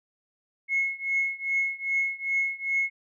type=tone with tremolo; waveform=sine; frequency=2176 Hz; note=C#7; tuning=33 cents flat; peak=-20 dBFS; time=0.68-2.9 s; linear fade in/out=50 ms; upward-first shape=triangle; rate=2.5 Hz; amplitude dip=95%; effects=tanh soft clip ceiling -16 dBFS